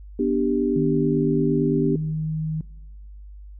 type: chord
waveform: sine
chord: G major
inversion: first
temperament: just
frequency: 245 / 294 / 392 Hz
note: B3 / D4 / G4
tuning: -14 / +2 / 0 cents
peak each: -23 dBFS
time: 0.19-1.96 s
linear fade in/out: 5 ms
type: tone with pitch glide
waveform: sine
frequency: 155.1 to 156.9 Hz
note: D#3 to D#3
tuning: -5 to +15 cents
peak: -23 dBFS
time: 0.76-2.61 s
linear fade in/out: 2 ms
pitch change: +20 cents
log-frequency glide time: 1.68-2.34 s
effects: noise-tail reverb RT60 1.0 s tail -21 dB re dry + added 50 Hz sine -38 dBFS peak until 3.59 s